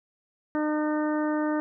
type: harmonic tone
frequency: 303.6 Hz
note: D#4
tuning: 42 cents flat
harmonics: 1 / 2 / 3 / 4 / 5 / 6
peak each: -25 / -31 / -35 / -37 / -39 / -41 dBFS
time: 0.55-1.6 s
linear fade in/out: 0 ms
effects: none

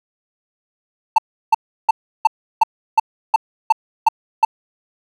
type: tone bursts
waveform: triangle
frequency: 888 Hz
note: A5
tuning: 16 cents sharp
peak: -5 dBFS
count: 10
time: 1.16-4.45 s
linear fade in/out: 5 ms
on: 23 ms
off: 340 ms
effects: none

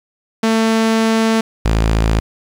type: tone pair in turn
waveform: sawtooth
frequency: 223.5 / 54.92 Hz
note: A3 / A1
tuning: +27 / -3 cents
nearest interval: 2 octaves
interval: 2430 cents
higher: first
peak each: -8 dBFS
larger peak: neither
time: 0.43-1.41 / 1.65-2.2 s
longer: first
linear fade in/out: 5 ms
effects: low-pass 8000 Hz 12 dB/octave + 7-bit

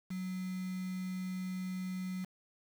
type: tone with quantisation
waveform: sine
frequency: 185 Hz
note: F#3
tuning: in tune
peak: -36 dBFS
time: 0.1-2.25 s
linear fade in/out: 10 ms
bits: 8
effects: none

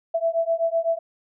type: beating tone pair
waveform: sine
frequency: 659.3 / 667.2 Hz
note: E5 / E5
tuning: 0 / +21 cents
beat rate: 7.9 Hz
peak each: -23 dBFS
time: 0.14-0.99 s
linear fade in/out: 10 ms
effects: none

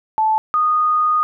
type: tone pair in turn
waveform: sine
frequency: 873 / 1234.6 Hz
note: A5 / D#6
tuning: -14 / -14 cents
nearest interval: tritone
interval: 600 cents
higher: second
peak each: -13 dBFS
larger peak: neither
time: 0.18-0.38 / 0.54-1.23 s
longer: second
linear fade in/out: 0 ms
effects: none

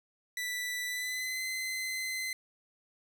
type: tone with pitch glide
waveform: sawtooth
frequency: 1975.5 to 2051 Hz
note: B6 to C7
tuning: 0 to -35 cents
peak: -30 dBFS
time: 0.37-2.33 s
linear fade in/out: 2 ms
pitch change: +65 cents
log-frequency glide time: 0.87-1.43 s
effects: none

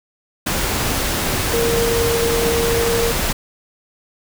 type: tone in noise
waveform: sine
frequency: 464.9 Hz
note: A#4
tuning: 5 cents flat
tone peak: -17 dBFS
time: 1.53-3.12 s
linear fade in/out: 10 ms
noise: pink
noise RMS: -20 dBFS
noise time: 0.46-3.33 s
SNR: 0 dB
effects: none

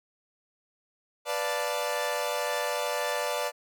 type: chord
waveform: sawtooth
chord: B half-diminished seventh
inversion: none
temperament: equal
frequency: 493.9 / 587.3 / 698.5 / 880 Hz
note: B4 / D5 / F5 / A5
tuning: 0 / 0 / 0 / 0 cents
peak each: -30 / -27 / -33 / -31 dBFS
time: 1.25-3.52 s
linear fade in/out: 50 ms
effects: none

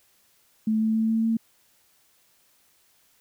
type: tone with pitch steps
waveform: sine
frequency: 218.5 / 220.3 / 222.1 / 223.9 / 225.7 Hz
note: A3 / A3 / A3 / A3 / A3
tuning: -12 / +2 / +16 / +30 / +44 cents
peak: -20 dBFS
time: 0.67-1.37 s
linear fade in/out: 5 ms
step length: 140 ms
effects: white hiss -63 dBFS RMS until 3.2 s

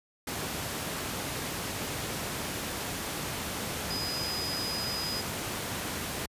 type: tone in noise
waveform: sine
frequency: 4978 Hz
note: D#8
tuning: in tune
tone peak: -33 dBFS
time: 3.9-5.21 s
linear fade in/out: 5 ms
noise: pink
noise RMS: -34 dBFS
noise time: 0.27-6.26 s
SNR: -2 dB
effects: high-pass 80 Hz 12 dB/octave + resampled to 32000 Hz

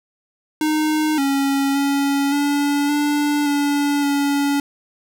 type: tone with pitch steps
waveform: square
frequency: 308.2 / 275.9 / 279.7 / 286.9 / 292.8 / 287.4 / 283.5 Hz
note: D#4 / C#4 / C#4 / D4 / D4 / D4 / C#4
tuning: -16 / -8 / +16 / -40 / -5 / -37 / +39 cents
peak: -17 dBFS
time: 0.61-4.6 s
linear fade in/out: 2 ms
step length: 570 ms
effects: none

